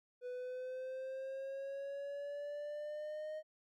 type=exponential sweep; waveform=triangle; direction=up; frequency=493.9 to 622.3 Hz; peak=-39 dBFS; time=0.21-3.43 s; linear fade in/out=50 ms; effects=none